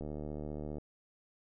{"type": "click train", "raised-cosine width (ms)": 2, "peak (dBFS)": -28, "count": 59, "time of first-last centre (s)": [0.01, 0.783], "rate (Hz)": 75, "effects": []}